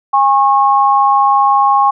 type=tone pair together; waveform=sine; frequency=815.5 / 1090 Hz; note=G#5 / C#6; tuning=-32 / -29 cents; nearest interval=perfect fourth; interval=503 cents; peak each=-10 dBFS; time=0.13-1.91 s; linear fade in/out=10 ms; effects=none